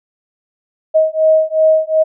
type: beating tone pair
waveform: sine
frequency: 630 / 632.7 Hz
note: D#5 / D#5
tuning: +21 / +29 cents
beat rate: 2.7 Hz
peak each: -12 dBFS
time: 0.94-2.04 s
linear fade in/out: 20 ms
effects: none